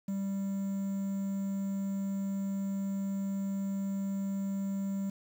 triangle tone with quantisation, 196 Hz, G3, in tune, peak -29 dBFS, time 0.08-5.1 s, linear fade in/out 5 ms, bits 9, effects none

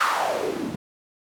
white noise with band-pass filter sweep, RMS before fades -25 dBFS, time 0-0.76 s, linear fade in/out 10 ms, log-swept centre 1400 to 200 Hz, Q 4.3, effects none

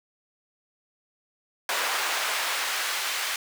brown noise with high-pass filter sweep, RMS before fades -28 dBFS, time 1.69-3.36 s, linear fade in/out 2 ms, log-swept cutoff 1100 to 2000 Hz, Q 0.7, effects high-pass 400 Hz 12 dB/octave

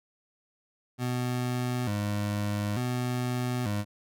25% pulse tone with vibrato, 113.3 Hz, A#2, 49 cents flat, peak -24 dBFS, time 0.98-3.85 s, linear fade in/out 50 ms, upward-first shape square, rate 0.56 Hz, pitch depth 160 cents each way, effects none

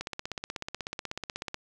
click train, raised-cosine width 0.2 ms, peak -17 dBFS, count 26, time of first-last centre 0.01-1.544 s, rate 16.3 Hz, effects none

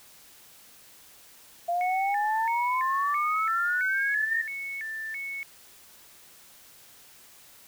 sine exponential sweep, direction up, 685 to 1864.7 Hz, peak -24 dBFS, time 1.68-4.42 s, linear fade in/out 10 ms
sine tone with vibrato, 1978 Hz, B6, 2 cents sharp, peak -32 dBFS, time 1.81-5.43 s, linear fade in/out 0 ms, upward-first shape square, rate 1.5 Hz, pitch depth 190 cents each way
effects white hiss -53 dBFS RMS until 7.67 s

